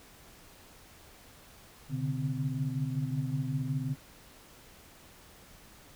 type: tone cluster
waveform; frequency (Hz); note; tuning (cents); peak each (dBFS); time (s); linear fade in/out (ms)
sine; 127.2 / 141 / 146.4 / 256.8; C3 / C#3 / D3 / C4; -48 / +30 / -5 / -32; -35 / -38 / -33 / -37; 1.89-3.96; 50
effects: pink hiss -55 dBFS RMS until 5.95 s